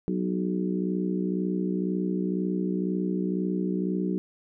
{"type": "harmonic tone with a mistuned harmonic", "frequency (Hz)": 62, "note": "B1", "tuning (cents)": 7, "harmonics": [3, 4, 5, 6, 7], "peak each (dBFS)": [-27, -37, -31, -33, -38], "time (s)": [0.08, 4.18], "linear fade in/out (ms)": 0, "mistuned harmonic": 7, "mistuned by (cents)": -32, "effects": []}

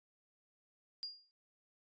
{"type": "tone with exponential decay", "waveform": "sine", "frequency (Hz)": 4822, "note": "D8", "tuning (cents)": 45, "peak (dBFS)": -37, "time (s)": [1.03, 1.31], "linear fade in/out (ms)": 0, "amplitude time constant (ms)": 59, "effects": ["resampled to 16000 Hz"]}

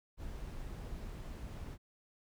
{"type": "noise", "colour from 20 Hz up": "brown", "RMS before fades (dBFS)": -44, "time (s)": [0.17, 1.78], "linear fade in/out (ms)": 50, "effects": []}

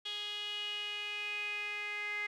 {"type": "tone with band-pass filter sweep", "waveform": "sawtooth", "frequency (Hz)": 415.3, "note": "G#4", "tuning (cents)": 0, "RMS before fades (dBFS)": -39, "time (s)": [0.05, 2.27], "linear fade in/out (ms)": 10, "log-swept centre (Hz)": [3300, 2100], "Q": 8.1, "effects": []}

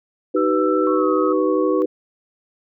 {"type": "chord", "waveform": "sine", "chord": "Eb augmented", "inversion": "none", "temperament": "equal with one note detuned", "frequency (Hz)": [311.1, 383.5, 493.9], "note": ["Eb4", "G4", "B4"], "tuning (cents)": [0, -38, 0], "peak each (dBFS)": -20, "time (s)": [0.34, 1.86], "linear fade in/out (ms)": 10}
{"type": "tone with pitch glide", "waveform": "sine", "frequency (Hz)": [1327, 1271.5], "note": ["E6", "D#6"], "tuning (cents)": [11, 37], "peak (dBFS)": -23, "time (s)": [0.36, 1.33], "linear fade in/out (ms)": 10, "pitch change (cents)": -74, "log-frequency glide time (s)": [0.94, 1.06]}
{"type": "tone", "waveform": "sine", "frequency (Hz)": 1108.7, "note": "C#6", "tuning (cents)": 0, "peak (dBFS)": -27, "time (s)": [0.87, 1.82], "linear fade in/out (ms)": 0}
{"effects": []}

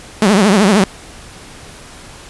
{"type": "tone with vibrato", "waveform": "sawtooth", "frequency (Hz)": 201.4, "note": "G3", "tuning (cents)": 47, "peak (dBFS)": -4, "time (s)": [0.22, 0.84], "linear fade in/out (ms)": 2, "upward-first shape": "triangle", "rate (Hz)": 13, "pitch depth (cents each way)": 200, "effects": ["pink hiss -36 dBFS RMS until 2.29 s", "resampled to 24000 Hz"]}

